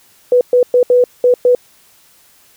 sine tone bursts at uneven times, 493.9 Hz, B4, in tune, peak -6 dBFS, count 6, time 0.32-0.41 / 0.53-0.63 / 0.74-0.83 / 0.9-1.04 / 1.24-1.34 / 1.45-1.55 s, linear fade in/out 2 ms, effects white hiss -49 dBFS RMS until 2.56 s

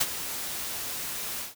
white noise with ADSR envelope, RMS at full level -22 dBFS, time 0-1.55 s, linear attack 12 ms, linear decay 37 ms, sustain -12 dB, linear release 150 ms, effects none

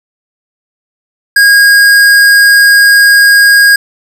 sine tone with hard clipping, 1633 Hz, G#6, 30 cents flat, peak -3 dBFS, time 1.36-3.76 s, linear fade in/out 5 ms, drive 18 dB, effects none

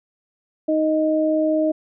sine tone pair together, 312.4 / 623 Hz, D#4 / D#5, +7 / +2 cents, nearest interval octave, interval 1195 cents, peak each -19 dBFS, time 0.68-1.72 s, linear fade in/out 10 ms, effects none

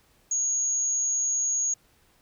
sine tone, 6645 Hz, G#8, in tune, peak -23 dBFS, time 0.31-1.74 s, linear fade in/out 5 ms, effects pink hiss -63 dBFS RMS until 2.21 s

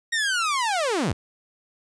sawtooth linear sweep, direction down, 1886 to 61.74 Hz, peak -18 dBFS, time 0.12-1.13 s, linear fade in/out 10 ms, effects resampled to 22050 Hz

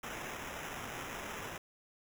white noise with sample-and-hold, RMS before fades -43 dBFS, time 0.03-1.58 s, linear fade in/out 5 ms, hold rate 4410 Hz, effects none

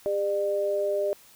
sine tone pair together, 402.5 / 600 Hz, G4 / D5, +46 / +37 cents, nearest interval perfect fifth, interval 691 cents, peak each -28 / -25 dBFS, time 0.06-1.13 s, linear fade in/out 0 ms, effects white hiss -54 dBFS RMS until 1.35 s

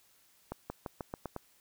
accelerating click train, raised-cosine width 1 ms, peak -23 dBFS, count 7, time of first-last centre 0.52-1.363 s, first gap 180 ms, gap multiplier 0.9, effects white hiss -66 dBFS RMS until 1.6 s

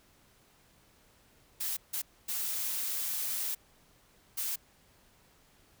blue noise bursts at uneven times, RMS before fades -34 dBFS, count 4, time 1.6-1.77 / 1.93-2.02 / 2.28-3.55 / 4.37-4.56 s, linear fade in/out 10 ms, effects pink hiss -64 dBFS RMS until 5.8 s

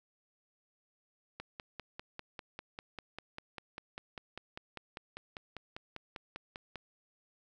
click train, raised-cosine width 0.3 ms, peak -26 dBFS, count 28, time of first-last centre 1.4-6.757 s, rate 5.04 Hz, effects none

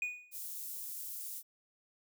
triangle tone with exponential decay, 2467 Hz, D#7, 15 cents flat, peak -29 dBFS, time 0.02-0.38 s, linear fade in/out 2 ms, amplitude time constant 77 ms
white high-pass noise, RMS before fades -43 dBFS, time 0.31-1.43 s, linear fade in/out 50 ms, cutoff 8900 Hz, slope 12 dB/octave
effects none

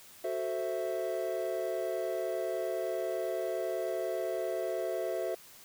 triangle chord, F# half-diminished seventh, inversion none, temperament equal, 370 / 440 / 523.3 / 659.3 Hz, F#4 / A4 / C5 / E5, 0 / 0 / 0 / 0 cents, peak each -35 / -37 / -36 / -33 dBFS, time 0.24-5.35 s, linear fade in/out 5 ms, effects white hiss -54 dBFS RMS until 5.64 s

